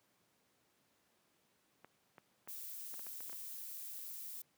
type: clicks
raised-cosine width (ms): 0.5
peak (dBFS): -39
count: 9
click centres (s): 1.846 / 2.182 / 2.475 / 2.941 / 2.994 / 3.067 / 3.206 / 3.297 / 3.329
type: noise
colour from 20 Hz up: violet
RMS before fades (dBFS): -47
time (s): 2.48-4.42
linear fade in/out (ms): 5
effects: pink hiss -75 dBFS RMS until 4.57 s + high-pass 150 Hz 12 dB/octave